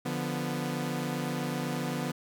sawtooth chord, B diminished, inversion first, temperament equal, 146.83 / 174.61 / 246.9 Hz, D3 / F3 / B3, 0 / 0 / 0 cents, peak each -31 / -32 / -30 dBFS, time 0.05-2.12 s, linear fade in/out 10 ms, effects none

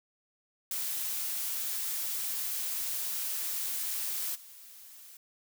blue noise with level steps, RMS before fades -34 / -51 dBFS, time 0.71-5.17 s, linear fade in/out 2 ms, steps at 4.34 s, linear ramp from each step 20 ms, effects none

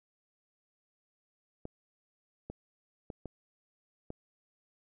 clicks, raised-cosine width 2 ms, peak -27 dBFS, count 5, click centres 1.654 / 2.5 / 3.102 / 3.257 / 4.104 s, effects none

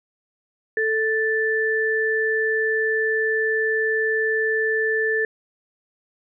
sine tone pair together, 440 / 1760 Hz, A4 / A6, 0 / 0 cents, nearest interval 2 octaves, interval 2400 cents, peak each -22 / -21 dBFS, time 0.77-5.25 s, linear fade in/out 2 ms, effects none

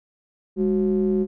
triangle ring-modulated tone, 83.4 Hz, E2, 21 cents sharp, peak -13 dBFS, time 0.56-1.27 s, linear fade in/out 50 ms, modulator 288 Hz, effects none

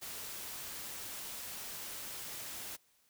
white noise, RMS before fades -44 dBFS, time 0.01-2.77 s, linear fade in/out 20 ms, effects white hiss -71 dBFS RMS until 3.09 s

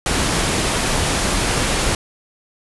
pink low-pass noise, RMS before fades -19 dBFS, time 0.06-1.95 s, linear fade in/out 2 ms, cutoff 11000 Hz, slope 96 dB/octave, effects none

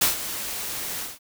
white noise with ADSR envelope, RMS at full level -18 dBFS, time 0.01-1.19 s, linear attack 9 ms, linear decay 130 ms, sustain -13 dB, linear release 180 ms, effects none

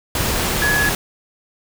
sine tone in noise, 1687 Hz, G#6, 27 cents sharp, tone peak -16 dBFS, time 0.62-0.89 s, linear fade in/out 2 ms, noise pink, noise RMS -20 dBFS, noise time 0.15-0.95 s, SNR +1 dB, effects none

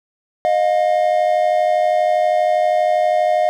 triangle tone pair together, 619 / 711.5 Hz, D#5 / F5, -9 / +32 cents, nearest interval major second, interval 241 cents, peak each -14 / -14 dBFS, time 0.45-3.49 s, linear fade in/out 0 ms, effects none

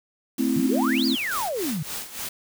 white noise, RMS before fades -37 dBFS, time 0.38-1.49 s, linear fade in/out 2 ms
sine chord, A minor, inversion none, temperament equal with one note detuned, 221.1 / 261.6 / 329.6 Hz, A3 / C4 / E4, +9 / 0 / 0 cents, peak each -26 / -22 / -27 dBFS, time 0.38-1.16 s, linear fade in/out 20 ms
sine exponential two-way sweep, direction up then down, 138.59 to 4978 to 138.59 Hz, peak -25 dBFS, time 0.56-1.83 s, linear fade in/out 5 ms, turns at 1.06 s
white noise with tremolo, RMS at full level -31 dBFS, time 1.31-2.29 s, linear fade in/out 5 ms, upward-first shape sine, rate 3.5 Hz, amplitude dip 75%
effects none

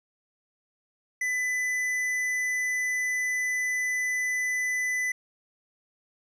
sine tone with tanh clipping, 2000 Hz, B6, 21 cents sharp, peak -27 dBFS, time 1.21-5.12 s, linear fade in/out 5 ms, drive 11 dB, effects none

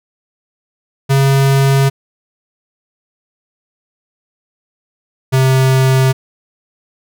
square tone pair in turn, 136.6 / 131.74 Hz, C#3 / C3, -25 / +12 cents, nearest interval minor second, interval 63 cents, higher first, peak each -9 dBFS, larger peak neither, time 1.09-1.9 / 5.32-6.13 s, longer neither, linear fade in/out 20 ms, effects none

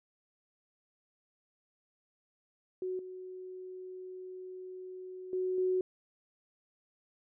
sine tone with level steps, 370 Hz, F#4, in tune, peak -33 / -42 / -30 / -27 dBFS, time 2.82-5.81 s, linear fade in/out 2 ms, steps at 2.99 / 5.33 / 5.58 s, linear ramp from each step 2 ms, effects none

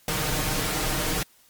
pink noise with comb filter, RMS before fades -26 dBFS, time 0.08-1.23 s, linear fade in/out 2 ms, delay 6.5 ms, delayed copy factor +0.7, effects white hiss -58 dBFS RMS until 1.49 s + MP3 96 kbps

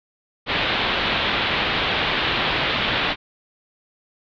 white low-pass noise, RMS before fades -22 dBFS, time 0.46-3.16 s, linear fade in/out 50 ms, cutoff 3800 Hz, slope 48 dB/octave, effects none

